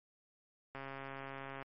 click train, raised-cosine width 0.5 ms, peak -30 dBFS, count 120, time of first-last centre 0.75-1.625 s, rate 136 Hz, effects MP3 32 kbps

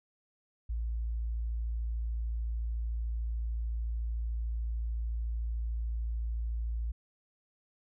sine tone, 56.8 Hz, A#1, 44 cents flat, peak -30 dBFS, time 0.69-6.92 s, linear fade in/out 10 ms, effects tanh soft clip ceiling -26 dBFS

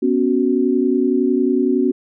sine chord, B suspended second, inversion none, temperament just, 246.9 / 277.8 / 370.4 Hz, B3 / C#4 / F#4, 0 / +4 / +2 cents, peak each -18 dBFS, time 0.02-1.92 s, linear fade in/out 10 ms, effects none

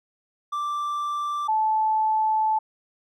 triangle / sine tone pair in turn, 1174.7 / 870.7 Hz, D6 / A5, 0 / -18 cents, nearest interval perfect fourth, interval 518 cents, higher first, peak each -23 / -19 dBFS, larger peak second, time 0.52-1.48 / 1.48-2.59 s, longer second, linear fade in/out 10 ms, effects none

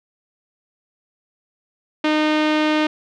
sawtooth tone with low-pass filter, 306.5 Hz, D#4, 26 cents flat, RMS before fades -18 dBFS, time 2.04-2.87 s, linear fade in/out 5 ms, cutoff 3200 Hz, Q 1.5, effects none

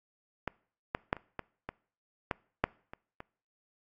clicks, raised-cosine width 0.5 ms, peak -17 / -14 / -12 / -29 / -20 / -21 / -15 / -9 / -28 / -27 dBFS, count 10, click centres 0.477 / 0.949 / 1.129 / 1.167 / 1.393 / 1.69 / 2.312 / 2.64 / 2.935 / 3.204 s, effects noise-tail reverb RT60 0.5 s tail -24 dB re dry + AAC 48 kbps

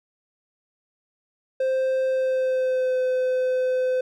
triangle tone with pitch glide, 523.3 to 510.8 Hz, C5 to C5, 0 to -42 cents, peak -18 dBFS, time 1.6-4.01 s, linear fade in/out 5 ms, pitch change -42 cents, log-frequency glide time 2.07-2.99 s, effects none

